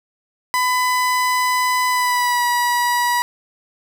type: tone with pitch glide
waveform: 30% pulse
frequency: 1002 to 969 Hz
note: B5 to B5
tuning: +25 to -33 cents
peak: -13 dBFS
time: 0.54-3.22 s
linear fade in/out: 0 ms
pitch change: -58 cents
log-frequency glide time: 1.89-2.44 s
effects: none